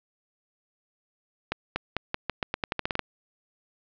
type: accelerating click train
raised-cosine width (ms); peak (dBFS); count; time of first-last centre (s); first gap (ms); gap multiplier
0.3; -10; 14; 1.52-2.993; 240; 0.86
effects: low-pass 4000 Hz 12 dB/octave